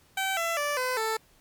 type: tone with pitch steps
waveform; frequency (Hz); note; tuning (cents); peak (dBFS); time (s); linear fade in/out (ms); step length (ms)
15% pulse; 770 / 670.3 / 583.6 / 508 / 442.2; G5 / E5 / D5 / B4 / A4; -31 / +29 / -11 / +49 / +9; -20; 0.17-1.17; 5; 200
effects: pink hiss -61 dBFS RMS until 1.4 s + MP3 96 kbps